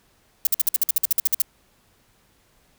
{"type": "noise bursts", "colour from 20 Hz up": "violet", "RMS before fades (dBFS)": -18, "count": 14, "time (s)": [0.45, 1.419], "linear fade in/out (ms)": 2, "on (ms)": 20, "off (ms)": 53, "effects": ["pink hiss -61 dBFS RMS until 2.78 s"]}